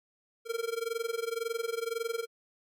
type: tone with amplitude modulation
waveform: square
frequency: 460 Hz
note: A#4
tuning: 23 cents flat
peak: -29 dBFS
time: 0.45-2.27 s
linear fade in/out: 50 ms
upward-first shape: sine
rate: 21.9 Hz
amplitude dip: 90%
effects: none